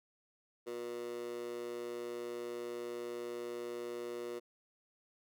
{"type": "tone with high-pass filter", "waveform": "15% pulse", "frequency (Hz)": 120, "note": "B2", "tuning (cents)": -49, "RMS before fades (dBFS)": -42, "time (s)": [0.66, 4.4], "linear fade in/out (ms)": 20, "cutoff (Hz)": 410, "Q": 4.1, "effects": []}